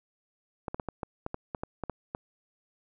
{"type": "clicks", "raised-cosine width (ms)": 1, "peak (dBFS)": -19, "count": 12, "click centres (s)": [0.682, 0.745, 0.798, 0.887, 1.032, 1.264, 1.344, 1.548, 1.635, 1.837, 1.897, 2.149], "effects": []}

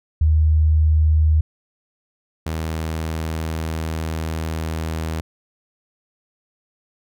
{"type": "tone pair in turn", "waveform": ["sine", "sawtooth"], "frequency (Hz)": [77.78, 80.15], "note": ["D#2", "E2"], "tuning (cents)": [0, -48], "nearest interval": "minor second", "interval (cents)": 52, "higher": "second", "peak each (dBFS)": [-12, -19], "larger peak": "first", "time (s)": [[0.21, 1.41], [2.46, 5.21]], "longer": "second", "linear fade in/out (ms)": 5, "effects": []}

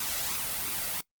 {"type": "noise with flanger", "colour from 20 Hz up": "white", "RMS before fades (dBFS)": -32, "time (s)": [0, 1.01], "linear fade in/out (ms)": 5, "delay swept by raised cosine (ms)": [0.79, 1.53], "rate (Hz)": 2.9, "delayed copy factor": 0.5, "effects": ["noise-tail reverb RT60 0.1 s tail -20 dB re dry", "Opus 48 kbps"]}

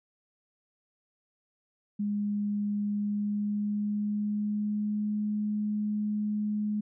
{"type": "tone with pitch glide", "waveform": "sine", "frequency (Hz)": [205.9, 210.1], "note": ["G#3", "G#3"], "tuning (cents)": [-15, 20], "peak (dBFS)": -27, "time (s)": [1.99, 6.81], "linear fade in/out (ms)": 10, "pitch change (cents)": 35, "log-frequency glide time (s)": [2.89, 5.15], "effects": []}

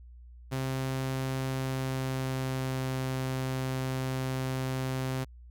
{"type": "tone with pitch glide", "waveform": "sawtooth", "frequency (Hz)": [132.1, 130.81], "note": ["C3", "C3"], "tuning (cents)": [17, 0], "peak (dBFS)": -26, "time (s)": [0.51, 5.25], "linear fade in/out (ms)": 20, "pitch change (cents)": -17, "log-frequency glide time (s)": [1.47, 2.89], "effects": ["added 60 Hz sine -47 dBFS peak until 5.5 s"]}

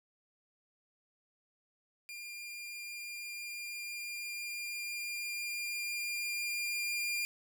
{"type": "tone with level ramp", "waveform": "sawtooth", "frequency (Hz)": 2402, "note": "D7", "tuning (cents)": 38, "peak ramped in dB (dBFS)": [-40, -29], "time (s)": [2.09, 7.25], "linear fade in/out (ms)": 0, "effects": []}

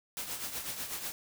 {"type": "noise with tremolo", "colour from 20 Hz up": "white", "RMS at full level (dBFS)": -36, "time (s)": [0.17, 1.12], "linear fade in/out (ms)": 0, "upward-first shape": "triangle", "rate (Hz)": 8.1, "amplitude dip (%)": 65, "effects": []}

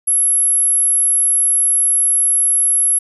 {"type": "tone", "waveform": "sine", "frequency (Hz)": 11175, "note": "F9", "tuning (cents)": 0, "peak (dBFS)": -11, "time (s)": [0.07, 2.99], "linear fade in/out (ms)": 10, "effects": []}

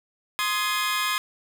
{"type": "chord", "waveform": "20% pulse", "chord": "Ab major", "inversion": "first", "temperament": "equal with one note detuned", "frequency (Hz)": [1046.5, 1244.5, 1685.4], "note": ["C6", "Eb6", "Ab6"], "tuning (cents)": [0, 0, 25], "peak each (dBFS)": [-22, -23, -24], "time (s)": [0.39, 1.18], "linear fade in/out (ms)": 0, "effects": []}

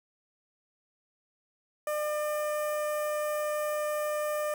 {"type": "tone with notch filter", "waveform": "sawtooth", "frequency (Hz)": 601, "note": "D5", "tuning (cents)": 40, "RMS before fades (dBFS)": -31, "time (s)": [1.87, 4.54], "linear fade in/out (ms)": 2, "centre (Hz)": 4000, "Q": 0.5, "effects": []}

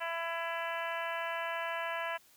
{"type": "harmonic tone", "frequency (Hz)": 333.8, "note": "E4", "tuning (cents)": 22, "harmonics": [2, 3, 4, 5, 6, 7, 8, 9], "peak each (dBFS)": [-39, -39, -44, -40, -45, -46, -46, -48], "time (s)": [0, 2.18], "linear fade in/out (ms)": 20, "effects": ["white hiss -63 dBFS RMS until 2.36 s"]}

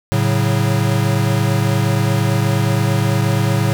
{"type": "chord", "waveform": "square", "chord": "F# minor", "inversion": "first", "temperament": "equal", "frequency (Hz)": [110, 138.59, 185], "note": ["A2", "C#3", "F#3"], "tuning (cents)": [0, 0, 0], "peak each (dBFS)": [-17, -19, -22], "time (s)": [0.12, 3.73], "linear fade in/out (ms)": 0, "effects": []}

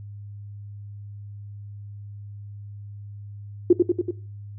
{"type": "tone with echo", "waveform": "sine", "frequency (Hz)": 353.4, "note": "F4", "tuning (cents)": 21, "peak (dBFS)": -9, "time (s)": [3.7, 3.73], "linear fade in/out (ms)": 5, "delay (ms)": 95, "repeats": 4, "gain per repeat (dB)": -3, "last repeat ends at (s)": 4.11, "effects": ["noise-tail reverb RT60 0.4 s tail -18 dB re dry", "added 102 Hz sine -36 dBFS peak until 4.58 s"]}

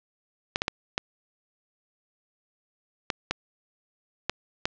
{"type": "clicks", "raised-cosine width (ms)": 0.2, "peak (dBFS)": -7, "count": 8, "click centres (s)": [0.559, 0.619, 0.681, 0.979, 3.102, 3.31, 4.296, 4.655], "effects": ["low-pass 5000 Hz 12 dB/octave"]}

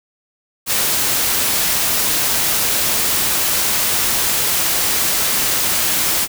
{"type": "noise", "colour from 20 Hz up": "white", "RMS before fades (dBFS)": -17, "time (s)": [0.66, 6.28], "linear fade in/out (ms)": 50, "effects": []}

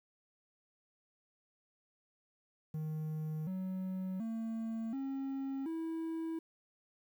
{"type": "tone with pitch steps", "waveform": "triangle", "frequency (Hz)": [155.56, 187.14, 225.1, 270.8, 325.8], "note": ["D#3", "F#3", "A3", "C#4", "E4"], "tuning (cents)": [0, 20, 40, -40, -20], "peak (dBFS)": -34, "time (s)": [2.74, 6.39], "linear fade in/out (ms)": 5, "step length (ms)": 730, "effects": ["11-bit"]}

